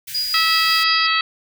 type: band-stop noise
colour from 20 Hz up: white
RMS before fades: -32 dBFS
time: 0.07-0.84 s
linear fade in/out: 10 ms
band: 160 to 1500 Hz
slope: 96 dB/octave
type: tone with tremolo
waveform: sine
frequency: 4891 Hz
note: D#8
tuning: 31 cents flat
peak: -18 dBFS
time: 0.14-1.07 s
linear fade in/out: 10 ms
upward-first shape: sine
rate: 5.5 Hz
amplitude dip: 40%
type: harmonic tone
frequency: 650 Hz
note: E5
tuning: 24 cents flat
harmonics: 2 / 3 / 4 / 5 / 6 / 7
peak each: -20 / -22 / -23 / -24 / -25 / -25 dBFS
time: 0.34-1.21 s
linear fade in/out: 2 ms
effects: none